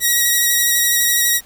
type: tone with vibrato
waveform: 5% pulse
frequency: 1906 Hz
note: A#6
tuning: 38 cents sharp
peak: -3 dBFS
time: 0-1.41 s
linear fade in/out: 50 ms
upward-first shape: sine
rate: 12 Hz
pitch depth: 18 cents each way
effects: pink hiss -47 dBFS RMS until 1.45 s